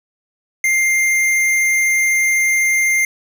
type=tone with hard clipping; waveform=sine; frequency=2104 Hz; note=C7; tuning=9 cents sharp; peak=-14 dBFS; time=0.64-3.05 s; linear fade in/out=2 ms; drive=15 dB; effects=none